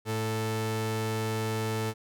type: tone pair together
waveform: sawtooth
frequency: 110 / 220 Hz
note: A2 / A3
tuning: 0 / 0 cents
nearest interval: octave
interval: 1200 cents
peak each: -26 dBFS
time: 0.05-1.94 s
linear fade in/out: 50 ms
effects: none